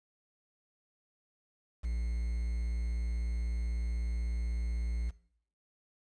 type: tone with quantisation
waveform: triangle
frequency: 58.1 Hz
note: A#1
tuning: 5 cents flat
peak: -29 dBFS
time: 1.83-5.11 s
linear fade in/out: 20 ms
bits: 9
effects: noise-tail reverb RT60 0.6 s tail -19 dB re dry + resampled to 22050 Hz